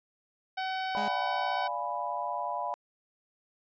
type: harmonic tone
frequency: 756 Hz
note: F#5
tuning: 37 cents sharp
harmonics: 1 / 2 / 3 / 4 / 5 / 6 / 7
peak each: -32 / -38 / -42 / -44 / -46 / -48 / -49 dBFS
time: 0.57-1.68 s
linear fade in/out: 10 ms
type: chord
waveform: sine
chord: D diminished seventh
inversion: none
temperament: equal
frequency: 587.3 / 698.5 / 830.6 / 987.8 Hz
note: D5 / F5 / Ab5 / Cb6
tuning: 0 / 0 / 0 / 0 cents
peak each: -39 / -36 / -37 / -34 dBFS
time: 0.95-2.74 s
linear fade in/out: 0 ms
type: tone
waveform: sawtooth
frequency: 207.7 Hz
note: G#3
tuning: in tune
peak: -32 dBFS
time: 0.97-1.08 s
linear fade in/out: 0 ms
effects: resampled to 16000 Hz